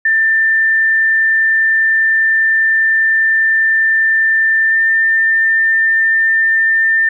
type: tone with pitch glide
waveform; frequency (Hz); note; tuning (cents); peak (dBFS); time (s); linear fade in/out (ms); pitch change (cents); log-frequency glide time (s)
sine; 1785 to 1796.4; A6 to A6; +24 to +35; -9; 0.05-7.09; 5; +11; 4.69-4.74
effects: none